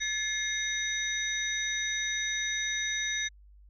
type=tone cluster; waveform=sine; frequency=1724 / 2123 / 3736 / 5980 Hz; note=A6 / C7 / A#7 / F#8; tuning=-36 / +25 / +3 / +17 cents; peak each=-35 / -34 / -34 / -35 dBFS; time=0-3.29 s; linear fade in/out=20 ms; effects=added 50 Hz sine -52 dBFS peak until 3.69 s